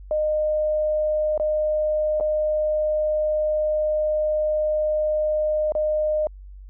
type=tone with dropouts; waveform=sine; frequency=612 Hz; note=D#5; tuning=29 cents flat; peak=-19 dBFS; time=0.11-6.27 s; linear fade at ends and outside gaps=1 ms; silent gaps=1.377-1.398 / 2.2-2.208 / 5.721-5.751 s; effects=added 48 Hz sine -38 dBFS peak until 6.69 s

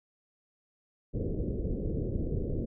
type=low-pass noise; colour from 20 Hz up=pink; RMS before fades=-32 dBFS; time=1.13-2.66 s; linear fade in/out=20 ms; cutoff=510 Hz; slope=48 dB/octave; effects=none

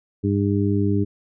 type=harmonic tone; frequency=100.6 Hz; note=G2; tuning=45 cents sharp; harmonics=1 / 2 / 3 / 4; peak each=-21 / -23 / -23 / -26 dBFS; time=0.23-1.05 s; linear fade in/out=20 ms; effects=none

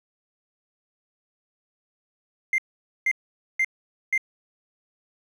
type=tone bursts; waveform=triangle; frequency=2093 Hz; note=C7; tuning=in tune; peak=-16 dBFS; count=4; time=2.53-4.178 s; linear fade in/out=2 ms; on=52 ms; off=480 ms; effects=tanh soft clip ceiling -15 dBFS

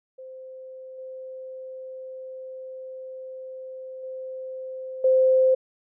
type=tone with level steps; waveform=sine; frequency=520 Hz; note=C5; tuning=11 cents flat; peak=-38 / -35 / -32 / -15 dBFS; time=0.18-5.55 s; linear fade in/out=10 ms; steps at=0.98 / 4.03 / 5.04 s; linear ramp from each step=5 ms; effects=none

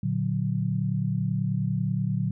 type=chord; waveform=sine; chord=Bb augmented; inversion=none; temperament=equal; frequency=116.54 / 146.83 / 185 Hz; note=Bb2 / D3 / F#3; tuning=0 / 0 / 0 cents; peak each=-28 dBFS; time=0.03-2.31 s; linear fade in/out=5 ms; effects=none

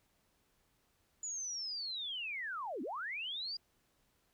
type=linear two-way sweep; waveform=sine; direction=down then up; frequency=7000 to 224.5 to 4890 Hz; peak=-38 dBFS; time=1.23-3.57 s; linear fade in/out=5 ms; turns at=2.82 s; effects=pink hiss -75 dBFS RMS until 4.33 s

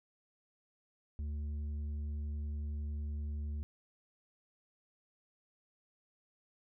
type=tone with tanh clipping; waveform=sine; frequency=74.1 Hz; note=D2; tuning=16 cents sharp; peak=-37 dBFS; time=1.19-3.63 s; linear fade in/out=0 ms; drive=6 dB; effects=none

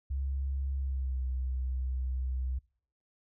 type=tone with pitch glide; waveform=sine; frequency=67.9 to 64.09 Hz; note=C#2 to C2; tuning=-35 to -35 cents; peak=-30 dBFS; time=0.1-2.59 s; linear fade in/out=10 ms; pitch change=-100 cents; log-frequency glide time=0.76-1.22 s; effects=noise-tail reverb RT60 0.6 s tail -26 dB re dry

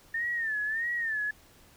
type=tone with vibrato; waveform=sine; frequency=1800 Hz; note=A6; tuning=39 cents sharp; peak=-28 dBFS; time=0.14-1.31 s; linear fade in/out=5 ms; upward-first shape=sine; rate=1.6 Hz; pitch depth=110 cents each way; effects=pink hiss -58 dBFS RMS until 1.76 s

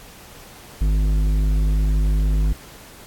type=tone with tanh clipping; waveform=triangle; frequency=51.2 Hz; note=G#1; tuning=24 cents flat; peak=-17 dBFS; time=0.81-2.53 s; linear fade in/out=5 ms; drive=15 dB; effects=pink hiss -43 dBFS RMS until 3.06 s + AAC 64 kbps

